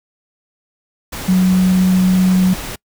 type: tone in noise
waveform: sine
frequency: 185 Hz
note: F#3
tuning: in tune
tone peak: -9 dBFS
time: 1.28-2.54 s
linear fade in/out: 10 ms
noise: pink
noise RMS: -27 dBFS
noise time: 1.12-2.76 s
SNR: +15 dB
effects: noise-tail reverb RT60 0.1 s tail -26 dB re dry